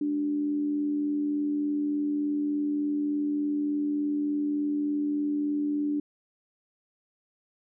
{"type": "tone with amplitude modulation", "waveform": "sine", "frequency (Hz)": 293.7, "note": "D4", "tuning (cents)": 0, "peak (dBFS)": -23, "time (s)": [0.01, 6], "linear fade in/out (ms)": 5, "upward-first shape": "sine", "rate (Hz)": 83.4, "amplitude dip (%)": 40, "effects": []}